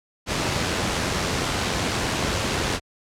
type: noise with amplitude modulation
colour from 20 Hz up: pink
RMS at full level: -22 dBFS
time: 0.26-2.8 s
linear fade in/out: 50 ms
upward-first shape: sine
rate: 88.1 Hz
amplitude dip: 30%
effects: high-pass 60 Hz 12 dB/octave + low-pass 7000 Hz 12 dB/octave